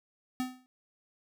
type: tone with exponential decay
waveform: square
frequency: 254.5 Hz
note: C4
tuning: 48 cents flat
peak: -28 dBFS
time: 0.4-0.66 s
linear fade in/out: 0 ms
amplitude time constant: 56 ms
effects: none